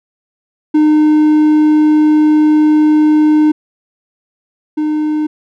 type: tone pair in turn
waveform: triangle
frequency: 305.1 / 305.1 Hz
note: D#4 / D#4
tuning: -34 / -34 cents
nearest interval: unison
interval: 0 cents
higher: neither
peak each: -4 / -10 dBFS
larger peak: first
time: 0.74-3.52 / 4.77-5.27 s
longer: first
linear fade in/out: 10 ms
effects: none